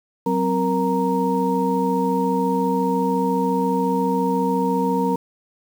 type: tone cluster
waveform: sine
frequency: 187.3 / 261.6 / 467.9 / 932 Hz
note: F#3 / C4 / A#4 / A#5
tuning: +21 / 0 / +6 / -1 cents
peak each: -23 dBFS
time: 0.26-5.16 s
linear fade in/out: 5 ms
effects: 7-bit